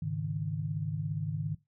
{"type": "chord", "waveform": "sine", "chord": "Ab suspended fourth", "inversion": "none", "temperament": "just", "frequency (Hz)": [103.83, 138.43, 155.74], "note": ["Ab2", "Db3", "Eb3"], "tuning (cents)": [0, -2, 2], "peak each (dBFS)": [-37, -37, -33], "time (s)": [0.02, 1.55], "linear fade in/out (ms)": 5, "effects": ["noise-tail reverb RT60 0.2 s tail -18 dB re dry"]}